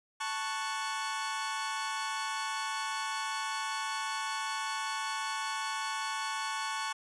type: chord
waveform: sawtooth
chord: F# minor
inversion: first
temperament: equal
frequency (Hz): 880 / 1108.7 / 1480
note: A5 / C#6 / F#6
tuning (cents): 0 / 0 / 0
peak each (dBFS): -33 / -33 / -36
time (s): 0.2-6.93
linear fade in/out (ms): 10
effects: resampled to 22050 Hz